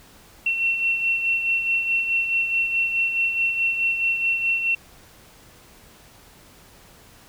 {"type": "beating tone pair", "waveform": "sine", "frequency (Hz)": [2712, 2716.7], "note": ["E7", "F7"], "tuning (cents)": [49, -48], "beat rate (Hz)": 4.7, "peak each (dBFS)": [-20, -29], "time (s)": [0.46, 4.75], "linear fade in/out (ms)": 5, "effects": ["pink hiss -50 dBFS RMS until 7.28 s"]}